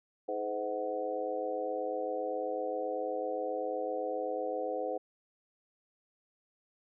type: harmonic tone with a mistuned harmonic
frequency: 106.1 Hz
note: G#2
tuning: 38 cents sharp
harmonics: 3 / 4 / 5 / 6 / 7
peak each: -42 / -39 / -35 / -42 / -39 dBFS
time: 0.28-4.98 s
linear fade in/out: 10 ms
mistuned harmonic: 5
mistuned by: -61 cents
effects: none